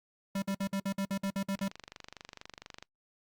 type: tone bursts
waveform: square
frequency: 195.9 Hz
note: G3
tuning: 1 cent flat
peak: -31 dBFS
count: 11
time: 0.35-1.682 s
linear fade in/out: 5 ms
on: 72 ms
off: 54 ms
type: click train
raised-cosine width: 0.2 ms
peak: -27 dBFS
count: 32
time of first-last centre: 1.55-2.826 s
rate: 24.3 Hz
effects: noise-tail reverb RT60 0.1 s tail -25 dB re dry + Opus 48 kbps